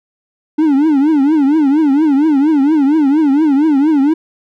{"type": "tone with vibrato", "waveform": "triangle", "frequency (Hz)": 293.4, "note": "D4", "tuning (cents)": -2, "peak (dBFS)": -6, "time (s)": [0.58, 4.14], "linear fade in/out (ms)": 10, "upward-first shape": "triangle", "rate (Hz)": 4.3, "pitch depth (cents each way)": 190, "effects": []}